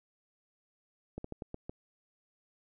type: slowing click train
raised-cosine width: 2 ms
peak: -26 dBFS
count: 6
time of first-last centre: 1.18-1.695 s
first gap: 64 ms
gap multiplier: 1.24
effects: none